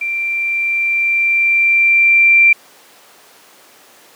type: tone with level ramp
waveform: sine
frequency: 2359 Hz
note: D7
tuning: 7 cents sharp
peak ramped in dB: -17 to -5 dBFS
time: 0.01-2.53 s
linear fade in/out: 5 ms
effects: pink hiss -44 dBFS RMS until 4.15 s + high-pass 400 Hz 12 dB/octave